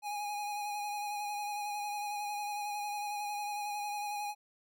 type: tone with vibrato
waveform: square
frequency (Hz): 827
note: G#5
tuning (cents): -8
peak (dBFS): -36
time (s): 0.02-4.35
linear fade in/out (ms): 50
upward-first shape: sine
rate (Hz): 11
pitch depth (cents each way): 24
effects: none